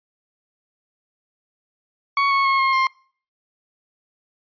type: tone with pitch steps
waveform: 30% pulse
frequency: 1116 / 1101.3 / 1086.7 / 1072.4 / 1058.2 Hz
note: C#6 / C#6 / C#6 / C6 / C6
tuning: +11 / -12 / -35 / +42 / +19 cents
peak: -13 dBFS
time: 2.17-2.87 s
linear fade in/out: 2 ms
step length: 140 ms
effects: noise-tail reverb RT60 0.5 s tail -26 dB re dry + resampled to 11025 Hz